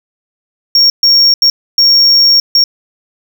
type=tone bursts at uneven times; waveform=triangle; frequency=5540 Hz; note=F8; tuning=15 cents flat; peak=-3 dBFS; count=5; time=0.75-0.9 / 1.03-1.34 / 1.42-1.5 / 1.78-2.4 / 2.55-2.64 s; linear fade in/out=2 ms; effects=none